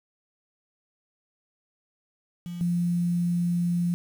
sine tone pair in turn, 173.9 / 173.9 Hz, F3 / F3, -7 / -7 cents, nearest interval unison, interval 0 cents, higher neither, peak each -32 / -22 dBFS, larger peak second, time 2.46-2.61 / 2.61-3.94 s, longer second, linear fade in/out 0 ms, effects 8-bit

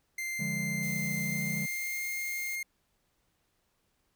45% pulse tone with pitch glide, 2091 to 2125 Hz, C7 to C7, -2 to +26 cents, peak -33 dBFS, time 0.18-2.63 s, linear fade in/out 5 ms, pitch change +28 cents, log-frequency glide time 1.21-2.08 s
triangle chord, D diminished, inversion none, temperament equal, 146.83 / 174.61 / 207.7 Hz, D3 / F3 / Ab3, 0 / 0 / 0 cents, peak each -35 dBFS, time 0.39-1.66 s, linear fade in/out 10 ms
violet noise, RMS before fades -43 dBFS, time 0.82-2.56 s, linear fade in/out 10 ms
effects pink hiss -75 dBFS RMS until 4.15 s

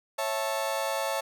35% pulse chord, A major, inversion first, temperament just, 550 / 660 / 880 Hz, C#5 / E5 / A5, -14 / +2 / 0 cents, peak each -30 / -31 / -31 dBFS, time 0.18-1.21 s, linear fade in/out 10 ms, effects none

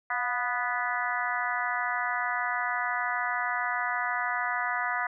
harmonic tone with a mistuned harmonic, 246.6 Hz, B3, 2 cents flat, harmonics 3 / 4 / 5 / 6 / 7 / 8, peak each -34 / -34 / -34 / -34 / -34 / -34 dBFS, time 0.1-5.07 s, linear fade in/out 5 ms, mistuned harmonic 3, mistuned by -44 cents, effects none

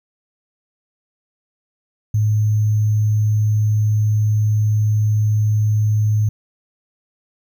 sine tone with sample-and-hold, 106.8 Hz, G#2, 49 cents sharp, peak -13 dBFS, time 2.14-6.29 s, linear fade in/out 5 ms, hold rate 6300 Hz, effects none

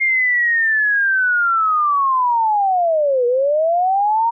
sine linear two-way sweep, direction down then up, 2132 to 474.9 to 941 Hz, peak -13 dBFS, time 0-4.31 s, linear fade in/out 20 ms, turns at 3.26 s, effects none

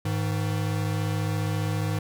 square tone pair together, 103.83 / 158.58 Hz, G#2 / D#3, 0 / +33 cents, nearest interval perfect fifth, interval 733 cents, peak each -27 / -30 dBFS, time 0.05-1.99 s, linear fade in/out 5 ms, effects none

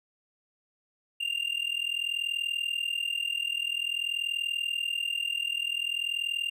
triangle tone with amplitude modulation, 2795 Hz, F7, 1 cent sharp, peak -23 dBFS, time 1.2-6.5 s, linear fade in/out 10 ms, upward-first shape sine, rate 40.5 Hz, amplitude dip 85%, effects none

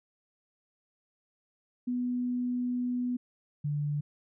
sine tone pair in turn, 246.9 / 146.81 Hz, B3 / D3, 0 / 0 cents, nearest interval major sixth, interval 900 cents, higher first, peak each -28 dBFS, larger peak neither, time 1.87-3.17 / 3.64-4.01 s, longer first, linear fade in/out 10 ms, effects none

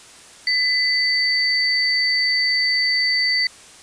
sine tone pair together, 2007 / 4572 Hz, B6 / D8, +27 / -47 cents, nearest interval octave + major second, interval 1426 cents, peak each -19 dBFS, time 0.47-3.47 s, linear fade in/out 2 ms, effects white hiss -44 dBFS RMS until 3.82 s + resampled to 22050 Hz

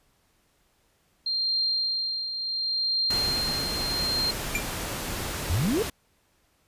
sine tone with tremolo, 4186 Hz, C8, in tune, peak -22 dBFS, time 1.26-4.31 s, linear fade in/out 5 ms, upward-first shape triangle, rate 0.71 Hz, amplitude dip 60%
pink noise, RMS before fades -32 dBFS, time 3.1-5.9 s, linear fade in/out 5 ms
square tone with exponential decay, 2376 Hz, D7, 20 cents sharp, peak -22 dBFS, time 4.55-4.67 s, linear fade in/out 1 ms, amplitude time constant 25 ms
sine exponential sweep, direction up, 69.3 to 493.9 Hz, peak -22 dBFS, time 5.49-5.83 s, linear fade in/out 10 ms
effects pink hiss -67 dBFS RMS until 6.67 s + resampled to 32000 Hz

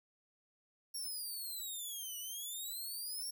5% pulse exponential two-way sweep, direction down then up, 5588 to 2915 to 5588 Hz, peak -34 dBFS, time 0.94-3.31 s, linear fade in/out 10 ms, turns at 2.18 s, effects none

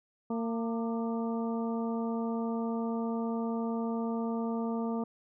harmonic tone with a mistuned harmonic, 228.7 Hz, A#3, 33 cents flat, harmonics 1 / 2 / 3 / 4 / 5, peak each -31 / -37 / -41 / -43 / -45 dBFS, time 0.3-5.04 s, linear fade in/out 5 ms, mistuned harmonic 5, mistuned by +59 cents, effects none

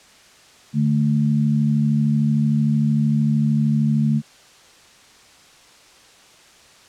sine tone pair together, 146.83 / 220 Hz, D3 / A3, 0 / 0 cents, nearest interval perfect fifth, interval 700 cents, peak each -18 dBFS, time 0.73-4.22 s, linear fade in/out 50 ms, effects white hiss -49 dBFS RMS until 6.88 s + low-pass 7000 Hz 12 dB/octave

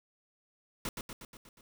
pink noise with echo, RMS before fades -36 dBFS, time 0.85-0.89 s, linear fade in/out 2 ms, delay 120 ms, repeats 6, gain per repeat -4 dB, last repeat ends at 1.61 s, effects none

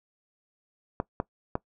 clicks, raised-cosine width 1 ms, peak -13 dBFS, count 3, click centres 1.001 / 1.201 / 1.554 s, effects noise-tail reverb RT60 0.1 s tail -21 dB re dry

